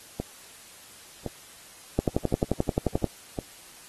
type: two click trains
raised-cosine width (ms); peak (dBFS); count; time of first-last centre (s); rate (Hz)
2; -15 / -9; 4 / 13; 0.2-3.388 / 1.99-3.043; 0.941 / 11.4
effects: white hiss -49 dBFS RMS until 3.88 s + AAC 32 kbps